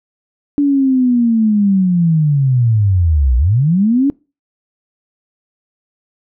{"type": "linear two-way sweep", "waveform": "sine", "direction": "down then up", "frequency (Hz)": [290, 58.3, 290], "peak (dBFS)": -9, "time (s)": [0.58, 4.1], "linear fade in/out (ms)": 0, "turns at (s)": 3.37, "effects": ["noise-tail reverb RT60 0.3 s tail -24 dB re dry"]}